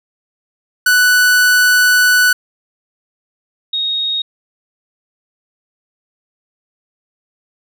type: tone pair in turn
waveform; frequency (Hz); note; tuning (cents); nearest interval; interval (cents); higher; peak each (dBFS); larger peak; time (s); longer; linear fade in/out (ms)
45% pulse / sine; 1485 / 3742; F#6 / A#7; +6 / +6; octave + major third; 1600; second; -8 / -15; first; 0.86-2.33 / 3.73-4.22; first; 5
effects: none